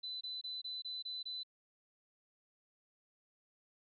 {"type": "tone bursts", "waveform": "sine", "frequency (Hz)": 4011, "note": "B7", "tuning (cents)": 26, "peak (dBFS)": -40, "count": 7, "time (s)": [0.03, 1.434], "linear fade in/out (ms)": 10, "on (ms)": 180, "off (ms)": 24, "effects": []}